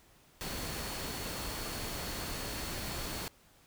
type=tone in noise; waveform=sine; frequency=4392 Hz; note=C#8; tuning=17 cents flat; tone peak=-48 dBFS; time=0.41-3.28 s; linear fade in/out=0 ms; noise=pink; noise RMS=-39 dBFS; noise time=0.41-3.28 s; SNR=-12 dB; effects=pink hiss -63 dBFS RMS until 3.66 s